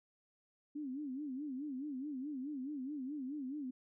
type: tone with vibrato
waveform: sine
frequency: 277.2 Hz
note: C#4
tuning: in tune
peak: -39 dBFS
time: 0.75-3.71 s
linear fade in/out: 10 ms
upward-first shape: sine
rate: 4.7 Hz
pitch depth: 160 cents each way
effects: none